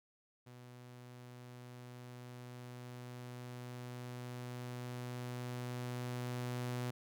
sawtooth tone with level ramp, 123.47 Hz, B2, in tune, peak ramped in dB -49 to -33 dBFS, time 0.46-6.91 s, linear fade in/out 10 ms, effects none

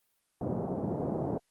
pink band-pass noise, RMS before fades -33 dBFS, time 0.41-1.38 s, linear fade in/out 2 ms, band 110 to 710 Hz, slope 24 dB/octave, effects white hiss -75 dBFS RMS until 1.5 s + Opus 32 kbps

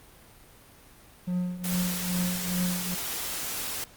triangle tone with tremolo, 179.6 Hz, F3, 49 cents sharp, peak -22 dBFS, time 1.27-2.95 s, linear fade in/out 10 ms, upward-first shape triangle, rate 2.4 Hz, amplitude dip 80%
white noise, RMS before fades -33 dBFS, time 1.64-3.84 s, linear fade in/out 2 ms
effects pink hiss -53 dBFS RMS until 3.96 s + Opus 32 kbps

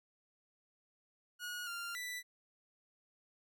sawtooth tone with pitch steps, 1449 / 1393 / 1977 Hz, F#6 / F6 / B6, -37 / -5 / +1 cents, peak -37 dBFS, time 1.39-2.23 s, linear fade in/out 50 ms, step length 280 ms, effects none

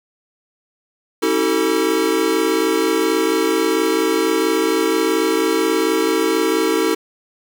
square tone cluster, 277.4 / 323.6 / 382.1 / 446.4 Hz, C#4 / E4 / G4 / A4, +1 / -32 / -44 / +25 cents, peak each -27 / -20 / -22 / -20 dBFS, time 1.22-6.95 s, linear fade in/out 10 ms, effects 8-bit

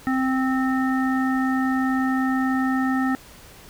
harmonic tone, 261.6 Hz, C4, in tune, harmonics 1 / 3 / 5 / 7, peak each -20 / -29 / -30 / -30 dBFS, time 0.07-3.15 s, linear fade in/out 0 ms, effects pink hiss -46 dBFS RMS until 3.69 s

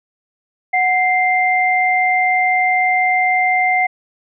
sine tone pair together, 739 / 2092 Hz, F#5 / C7, -2 / -1 cents, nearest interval octave + tritone, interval 1801 cents, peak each -15 dBFS, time 0.73-3.87 s, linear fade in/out 10 ms, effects none

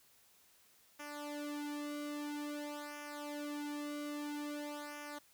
sawtooth tone with flanger, 293.7 Hz, D4, in tune, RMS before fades -43 dBFS, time 0.99-5.19 s, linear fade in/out 10 ms, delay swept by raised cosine 0.24 to 2.24 ms, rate 0.5 Hz, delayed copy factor -0.9, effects white hiss -67 dBFS RMS until 5.33 s

